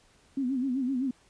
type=tone with vibrato; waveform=sine; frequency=260 Hz; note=C4; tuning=11 cents flat; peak=-26 dBFS; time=0.37-1.11 s; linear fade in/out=5 ms; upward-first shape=sine; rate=7.8 Hz; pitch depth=110 cents each way; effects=pink hiss -62 dBFS RMS until 1.29 s + resampled to 22050 Hz